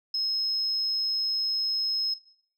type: tone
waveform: sine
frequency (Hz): 5160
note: E8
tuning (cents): -38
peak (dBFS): -24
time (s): 0.14-2.14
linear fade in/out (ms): 5
effects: noise-tail reverb RT60 0.6 s tail -18 dB re dry + tanh soft clip ceiling -21 dBFS